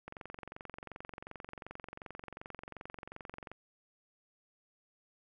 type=click train; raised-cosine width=0.5 ms; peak=-29 dBFS; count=79; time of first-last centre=0.08-3.516 s; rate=22.7 Hz; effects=none